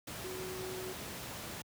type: tone in noise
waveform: sine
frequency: 371.6 Hz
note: F#4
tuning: 7 cents sharp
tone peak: -41 dBFS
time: 0.24-0.93 s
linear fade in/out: 5 ms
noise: pink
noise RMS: -43 dBFS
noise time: 0.07-1.62 s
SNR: -1 dB
effects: high-pass 80 Hz 12 dB/octave